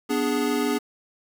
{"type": "chord", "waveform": "square", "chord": "G# diminished", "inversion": "first", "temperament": "equal", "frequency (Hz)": [246.9, 293.7, 415.3], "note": ["B3", "D4", "G#4"], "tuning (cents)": [0, 0, 0], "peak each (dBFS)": -27, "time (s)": [0.09, 0.79], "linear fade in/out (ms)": 20, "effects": ["8-bit"]}